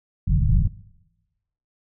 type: low-pass noise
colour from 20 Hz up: pink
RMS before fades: -18 dBFS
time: 0.27-0.68 s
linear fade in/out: 10 ms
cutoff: 170 Hz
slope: 48 dB/octave
effects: noise-tail reverb RT60 1.0 s tail -20 dB re dry